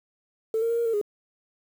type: tone with pitch steps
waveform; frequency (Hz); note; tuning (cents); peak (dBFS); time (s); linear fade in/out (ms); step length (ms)
sine; 444 / 460.1 / 465.2 / 468.6 / 454.8 / 413.7; A4 / A#4 / A#4 / A#4 / A#4 / G#4; +16 / -23 / -4 / +9 / -43 / -7; -21; 0.54-1.014; 2; 79
effects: tanh soft clip ceiling -18 dBFS + 8-bit